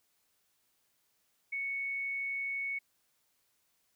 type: tone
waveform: sine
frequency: 2217 Hz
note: C#7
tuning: in tune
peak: -33 dBFS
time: 1.52-2.79 s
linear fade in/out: 10 ms
effects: white hiss -75 dBFS RMS until 3.95 s